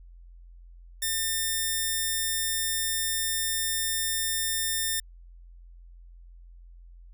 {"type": "tone", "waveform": "5% pulse", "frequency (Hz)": 1800, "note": "A6", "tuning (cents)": 39, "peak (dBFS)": -15, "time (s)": [1.02, 5], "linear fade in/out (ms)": 5, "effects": ["added 43 Hz sine -46 dBFS peak until 7.13 s"]}